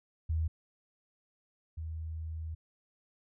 sine tone pair in turn, 80.1 / 80.1 Hz, E2 / E2, -49 / -49 cents, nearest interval unison, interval 0 cents, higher neither, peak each -28 / -36 dBFS, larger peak first, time 0.29-0.48 / 1.77-2.55 s, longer second, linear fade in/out 10 ms, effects none

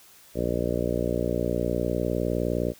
harmonic tone, 59.7 Hz, A#1, 42 cents sharp, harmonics 1 / 2 / 3 / 4 / 5 / 6 / 7 / 8 / 9 / 10, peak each -33 / -33 / -33 / -33 / -33 / -33 / -33 / -33 / -33 / -33 dBFS, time 0.34-2.74 s, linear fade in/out 50 ms, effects white hiss -53 dBFS RMS until 2.79 s

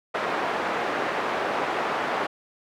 pink band-pass noise, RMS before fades -27 dBFS, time 0.14-2.27 s, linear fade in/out 10 ms, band 450 to 1700 Hz, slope 12 dB/octave, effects none

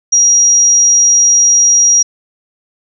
sine tone, 5720 Hz, F8, 41 cents sharp, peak -5 dBFS, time 0.12-2.03 s, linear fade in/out 10 ms, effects none

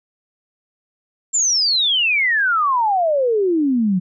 sine exponential sweep, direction down, 7450 to 175.7 Hz, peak -14 dBFS, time 1.33-4 s, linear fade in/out 20 ms, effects none

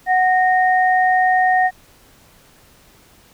sine tone pair together, 740.8 / 1850 Hz, F#5 / A#6, +2 / -14 cents, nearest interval octave + major third, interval 1584 cents, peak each -13 / -18 dBFS, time 0.06-1.71 s, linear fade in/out 50 ms, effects pink hiss -50 dBFS RMS until 3.33 s

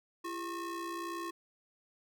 square ring-modulated tone, 370 Hz, F#4, in tune, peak -35 dBFS, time 0.24-1.31 s, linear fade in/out 10 ms, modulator 709 Hz, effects none

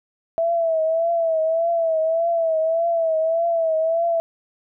sine tone with vibrato, 657 Hz, E5, 6 cents flat, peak -17 dBFS, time 0.38-4.2 s, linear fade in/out 0 ms, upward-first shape triangle, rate 1.7 Hz, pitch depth 68 cents each way, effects none

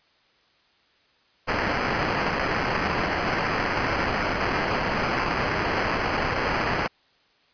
white noise with sample-and-hold, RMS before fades -25 dBFS, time 1.47-6.88 s, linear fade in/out 20 ms, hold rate 3675 Hz, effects white hiss -62 dBFS RMS until 7.53 s + resampled to 11025 Hz

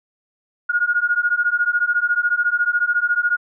sine beating tone pair, 1428 / 1442 Hz, F6 / F#6, +38 / -45 cents, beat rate 14 Hz, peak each -19 dBFS, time 0.69-3.37 s, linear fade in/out 10 ms, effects none

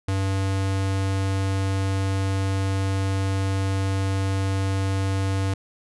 square tone, 96.7 Hz, G2, 23 cents flat, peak -22 dBFS, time 0.08-5.54 s, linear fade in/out 5 ms, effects resampled to 24000 Hz

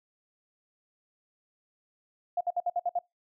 sine tone bursts, 704 Hz, F5, 14 cents sharp, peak -25 dBFS, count 7, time 2.37-2.99 s, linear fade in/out 5 ms, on 38 ms, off 59 ms, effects noise-tail reverb RT60 0.2 s tail -25 dB re dry

